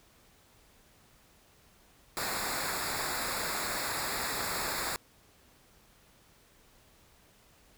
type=noise with comb filter; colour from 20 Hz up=pink; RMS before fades=-34 dBFS; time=2.17-4.96 s; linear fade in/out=0 ms; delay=0.33 ms; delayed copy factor=-0.8; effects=pink hiss -62 dBFS RMS until 7.77 s